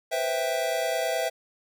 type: chord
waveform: square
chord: C major seventh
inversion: third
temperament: equal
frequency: 493.9 / 523.3 / 659.3 / 784 Hz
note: B4 / C5 / E5 / G5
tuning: 0 / 0 / 0 / 0 cents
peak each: -34 / -33 / -28 / -34 dBFS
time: 0.11-1.3 s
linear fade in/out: 20 ms
effects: none